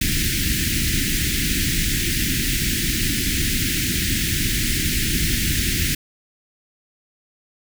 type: band-stop noise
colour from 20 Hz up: pink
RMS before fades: -21 dBFS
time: 0.01-5.95 s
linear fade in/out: 5 ms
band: 340 to 1700 Hz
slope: 48 dB/octave
effects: none